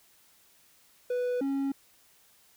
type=tone pair in turn; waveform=triangle; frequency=493.9 / 274.6 Hz; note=B4 / C#4; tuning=0 / -16 cents; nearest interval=minor seventh; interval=1016 cents; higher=first; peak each=-25 dBFS; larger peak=neither; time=1.1-1.41 / 1.41-1.72 s; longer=neither; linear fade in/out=5 ms; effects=white hiss -62 dBFS RMS until 2.56 s